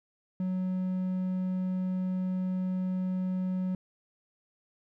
triangle tone, 185 Hz, F#3, in tune, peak -26 dBFS, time 0.4-3.75 s, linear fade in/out 2 ms, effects none

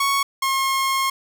sawtooth tone pair in turn, 1108.7 / 1075.9 Hz, C#6 / C6, 0 / +48 cents, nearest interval minor second, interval 52 cents, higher first, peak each -14 / -15 dBFS, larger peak first, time 0-0.23 / 0.42-1.1 s, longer second, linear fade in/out 5 ms, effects none

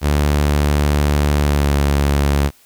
sawtooth tone with pitch glide, 73.2 to 71.12 Hz, D2 to C#2, -5 to +45 cents, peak -9 dBFS, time 0.01-2.51 s, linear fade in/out 50 ms, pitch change -50 cents, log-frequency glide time 1.4-1.73 s, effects white hiss -51 dBFS RMS until 2.65 s

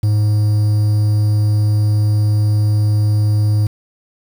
triangle tone with quantisation, 105.4 Hz, G#2, 26 cents sharp, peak -9 dBFS, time 0.03-3.67 s, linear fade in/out 5 ms, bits 6, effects none

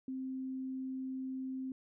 sine tone, 261.8 Hz, C4, 1 cent sharp, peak -37 dBFS, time 0.08-1.72 s, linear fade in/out 2 ms, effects none

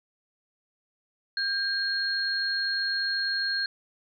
sine tone pair together, 1598 / 4263 Hz, G6 / C8, +33 / +32 cents, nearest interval octave + perfect fourth, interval 1699 cents, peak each -28 dBFS, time 1.37-3.66 s, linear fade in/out 2 ms, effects none

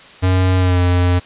square tone with pitch glide, 92.5 to 89.14 Hz, F#2 to F2, 0 to +36 cents, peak -12 dBFS, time 0.22-1.2 s, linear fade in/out 20 ms, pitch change -64 cents, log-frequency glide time 0.57-0.81 s, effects white hiss -40 dBFS RMS until 1.25 s + resampled to 8000 Hz

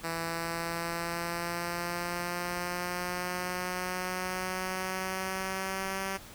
5% pulse exponential sweep, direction up, 165.3 to 193.4 Hz, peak -21 dBFS, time 0.03-6.18 s, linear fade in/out 20 ms, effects pink hiss -49 dBFS RMS until 6.34 s

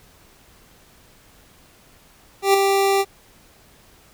25% pulse tone with ADSR envelope, 392.9 Hz, G4, 4 cents sharp, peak -7 dBFS, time 2.42-3.05 s, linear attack 120 ms, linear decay 7 ms, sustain -5 dB, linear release 46 ms, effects pink hiss -52 dBFS RMS until 4.13 s

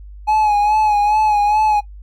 triangle tone with vibrato, 843 Hz, G#5, 26 cents sharp, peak -10 dBFS, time 0.27-1.81 s, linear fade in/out 20 ms, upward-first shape sine, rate 2.4 Hz, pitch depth 45 cents each way, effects noise-tail reverb RT60 0.1 s tail -17 dB re dry + added 50 Hz sine -33 dBFS peak until 2.02 s

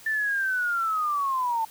sine linear sweep, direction down, 1783 to 880 Hz, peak -23 dBFS, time 0.06-1.65 s, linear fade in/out 5 ms, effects white hiss -49 dBFS RMS until 1.7 s

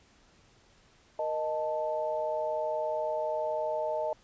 sine tone cluster, 469 / 621 / 880 Hz, A#4 / D#5 / A5, +11 / -3 / 0 cents, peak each -38 / -30 / -35 dBFS, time 1.19-4.13 s, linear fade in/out 2 ms, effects pink hiss -62 dBFS RMS until 4.23 s + resampled to 16000 Hz

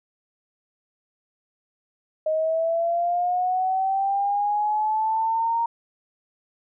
sine linear sweep, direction up, 622.3 to 932.3 Hz, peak -20 dBFS, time 2.26-5.66 s, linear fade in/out 5 ms, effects none

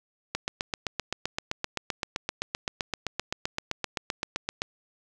click train, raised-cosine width 0.2 ms, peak -11 dBFS, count 34, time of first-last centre 0.35-4.619 s, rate 7.73 Hz, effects none

